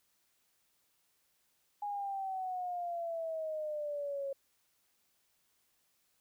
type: exponential sweep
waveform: sine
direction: down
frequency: 828 to 546 Hz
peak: -35 dBFS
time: 1.82-4.33 s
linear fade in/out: 5 ms
effects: white hiss -75 dBFS RMS until 6.2 s